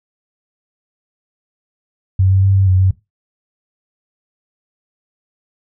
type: tone with pitch steps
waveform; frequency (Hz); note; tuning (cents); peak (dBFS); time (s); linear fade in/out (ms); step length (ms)
sine; 94.6 / 95.8 / 97.3 / 96.7 / 92.8 / 94.5; F#2 / G2 / G2 / G2 / F#2 / F#2; +39 / -39 / -12 / -23 / +6 / +37; -9; 2.19-2.91; 5; 120
effects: noise-tail reverb RT60 0.2 s tail -17 dB re dry